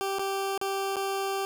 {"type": "tone with dropouts", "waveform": "20% pulse", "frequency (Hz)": 390.6, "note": "G4", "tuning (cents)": -6, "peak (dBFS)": -23, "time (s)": [0.01, 1.45], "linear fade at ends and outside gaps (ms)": 0, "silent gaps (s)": [[0.185, 0.194], [0.577, 0.614], [0.959, 0.967]], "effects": []}